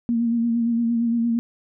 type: tone with vibrato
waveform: sine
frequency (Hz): 233.1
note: A#3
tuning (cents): 0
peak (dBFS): -18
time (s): 0.09-1.39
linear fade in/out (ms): 0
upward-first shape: sine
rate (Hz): 8.7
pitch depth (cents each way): 33
effects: none